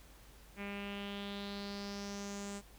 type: tone with low-pass filter sweep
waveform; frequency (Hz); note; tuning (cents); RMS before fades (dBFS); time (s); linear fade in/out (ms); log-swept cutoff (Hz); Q
sawtooth; 201.1; G3; +44; -43; 0.56-2.62; 50; 2300 to 7900; 4.3
effects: added 50 Hz sine -58 dBFS peak until 2.78 s + pink hiss -61 dBFS RMS until 2.78 s